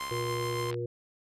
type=tone with tremolo; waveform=sawtooth; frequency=1046.5 Hz; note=C6; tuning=in tune; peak=-30 dBFS; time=0-0.71 s; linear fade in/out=5 ms; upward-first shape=sine; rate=7.1 Hz; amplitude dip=25%
type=click train; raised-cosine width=0.3 ms; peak=-25 dBFS; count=52; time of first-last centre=0.01-0.743 s; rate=69.6 Hz
type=harmonic tone; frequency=119.2 Hz; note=A#2; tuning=39 cents sharp; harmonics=1 / 3 / 4; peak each=-35 / -35 / -35 dBFS; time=0.11-0.86 s; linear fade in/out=5 ms
effects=resampled to 32000 Hz